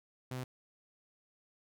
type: tone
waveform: sawtooth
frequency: 127.7 Hz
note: C3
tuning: 42 cents flat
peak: -34 dBFS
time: 0.31-0.44 s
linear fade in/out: 5 ms
effects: none